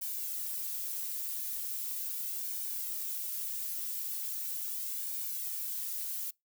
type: noise with flanger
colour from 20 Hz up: violet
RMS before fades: -37 dBFS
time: 0.01-6.31 s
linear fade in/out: 10 ms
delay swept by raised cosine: 1.5 to 3.2 ms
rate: 0.39 Hz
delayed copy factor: -0.7
effects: noise-tail reverb RT60 0.2 s tail -26 dB re dry